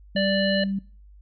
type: tone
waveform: sine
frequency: 196 Hz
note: G3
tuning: in tune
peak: -24 dBFS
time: 0.15-0.79 s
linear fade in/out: 5 ms
type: harmonic tone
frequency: 587.3 Hz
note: D5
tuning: in tune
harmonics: 1 / 3 / 5 / 7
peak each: -23 / -28 / -30 / -31 dBFS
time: 0.16-0.64 s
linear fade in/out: 5 ms
effects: noise-tail reverb RT60 0.4 s tail -22 dB re dry + added 50 Hz sine -46 dBFS peak until 1.21 s